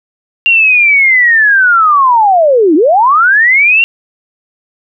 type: linear two-way sweep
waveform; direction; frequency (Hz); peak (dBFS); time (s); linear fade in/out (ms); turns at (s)
sine; down then up; 2789 to 288 to 2789; -4; 0.46-3.84; 0; 2.75
effects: none